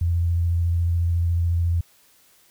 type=tone with vibrato; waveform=sine; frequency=85.3 Hz; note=F2; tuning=40 cents flat; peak=-18 dBFS; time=0.01-1.81 s; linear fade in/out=5 ms; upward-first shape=sine; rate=14 Hz; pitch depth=19 cents each way; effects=white hiss -57 dBFS RMS until 2.5 s